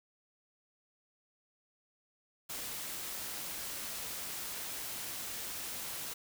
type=noise; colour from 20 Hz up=white; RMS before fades=-41 dBFS; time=2.49-6.14 s; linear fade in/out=10 ms; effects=none